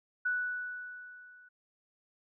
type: tone with level ramp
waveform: sine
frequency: 1480 Hz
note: F#6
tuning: in tune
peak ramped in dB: -27 to -55 dBFS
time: 0.25-1.49 s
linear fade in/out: 10 ms
effects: none